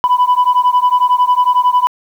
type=beating tone pair; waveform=sine; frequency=987.8 / 998.8 Hz; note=B5 / B5; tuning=0 / +19 cents; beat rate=11 Hz; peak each=-10 dBFS; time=0.04-1.87 s; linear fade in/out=0 ms; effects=tanh soft clip ceiling -5 dBFS + 7-bit